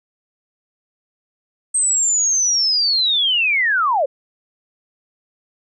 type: linear sweep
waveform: sine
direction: down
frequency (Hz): 8372 to 503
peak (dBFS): -14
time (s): 1.74-4.06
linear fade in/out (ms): 10
effects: none